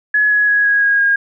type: tone with pitch steps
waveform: sine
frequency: 1694 / 1680.4 / 1666.8 / 1653.4 / 1640.1 / 1626.9 Hz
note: G#6 / G#6 / G#6 / G#6 / G#6 / G#6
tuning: +34 / +20 / +6 / -8 / -22 / -36 cents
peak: -10 dBFS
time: 0.14-1.16 s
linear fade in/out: 5 ms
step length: 170 ms
effects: none